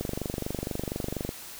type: click train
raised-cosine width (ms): 2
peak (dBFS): -17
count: 32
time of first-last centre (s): 0.01-1.291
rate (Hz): 24.2
effects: white hiss -43 dBFS RMS until 1.59 s